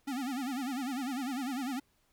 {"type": "tone with vibrato", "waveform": "square", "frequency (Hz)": 261.8, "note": "C4", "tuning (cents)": 1, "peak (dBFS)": -34, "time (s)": [0.07, 1.8], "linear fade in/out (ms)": 10, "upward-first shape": "sine", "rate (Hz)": 10, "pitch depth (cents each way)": 150, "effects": ["pink hiss -72 dBFS RMS until 2.12 s"]}